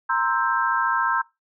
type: chord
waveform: sine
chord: C dominant seventh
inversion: third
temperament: equal with one note detuned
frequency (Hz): 932.3 / 1046.5 / 1318.5 / 1579.8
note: Bb5 / C6 / E6 / G6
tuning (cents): 0 / 0 / 0 / +13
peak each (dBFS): -25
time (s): 0.09-1.22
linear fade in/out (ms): 10
effects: noise-tail reverb RT60 0.2 s tail -20 dB re dry